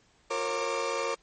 30% pulse tone cluster, 357.4 / 462 / 544 / 1181 Hz, F4 / A#4 / C#5 / D6, +40 / -16 / -33 / +9 cents, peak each -37 / -30 / -30 / -32 dBFS, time 0.3-1.15 s, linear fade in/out 10 ms, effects pink hiss -64 dBFS RMS until 1.22 s + MP3 32 kbps

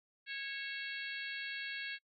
harmonic tone with a mistuned harmonic, 550 Hz, C#5, 14 cents flat, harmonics 3 / 4 / 5 / 6 / 7 / 8, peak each -43 / -45 / -47 / -49 / -50 / -51 dBFS, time 0.26-1.99 s, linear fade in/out 50 ms, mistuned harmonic 5, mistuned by -39 cents, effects noise-tail reverb RT60 0.1 s tail -26 dB re dry

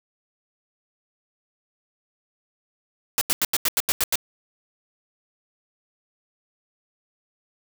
white noise bursts, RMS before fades -21 dBFS, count 9, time 3.18-4.156 s, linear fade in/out 0 ms, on 32 ms, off 86 ms, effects none

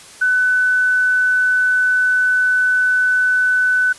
sine tone, 1500 Hz, F#6, 23 cents sharp, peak -12 dBFS, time 0.21-3.93 s, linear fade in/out 10 ms, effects white hiss -40 dBFS RMS until 3.98 s + resampled to 24000 Hz

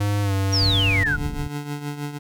square tone with pitch glide, 102.2 to 97.13 Hz, G#2 to G2, -27 to -15 cents, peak -20 dBFS, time 0-1.04 s, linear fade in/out 10 ms, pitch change -88 cents, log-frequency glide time 0.22-0.33 s
sine exponential sweep, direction down, 5820 to 1390 Hz, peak -19 dBFS, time 0.52-1.17 s, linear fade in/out 20 ms
pink low-pass noise, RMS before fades -29 dBFS, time 0.6-1.48 s, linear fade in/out 5 ms, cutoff 150 Hz, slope 12 dB/octave
25% pulse tone with tremolo, 145.7 Hz, D3, 13 cents flat, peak -21 dBFS, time 1.05-2.19 s, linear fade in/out 20 ms, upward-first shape triangle, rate 6.3 Hz, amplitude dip 70%
effects none

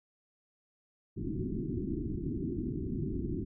white low-pass noise, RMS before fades -35 dBFS, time 1.16-3.45 s, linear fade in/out 20 ms, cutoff 380 Hz, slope 96 dB/octave, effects none

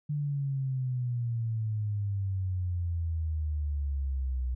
sine exponential sweep, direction down, 149 to 61.74 Hz, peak -28 dBFS, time 0.09-4.55 s, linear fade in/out 10 ms, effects none

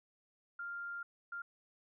sine tone bursts at uneven times, 1396.9 Hz, F6, in tune, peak -40 dBFS, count 2, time 0.59-1.03 / 1.32-1.42 s, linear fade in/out 5 ms, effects none

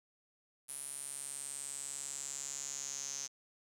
sawtooth tone with band-pass filter sweep, 140 Hz, C#3, 18 cents sharp, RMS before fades -43 dBFS, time 0.68-3.28 s, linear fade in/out 20 ms, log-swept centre 10000 to 6200 Hz, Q 8.5, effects none

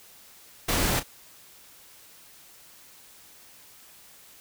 pink noise with echo, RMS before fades -25 dBFS, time 0.68-1 s, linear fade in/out 10 ms, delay 33 ms, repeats 1, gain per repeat -12 dB, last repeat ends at 1.033 s, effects white hiss -52 dBFS RMS until 4.4 s

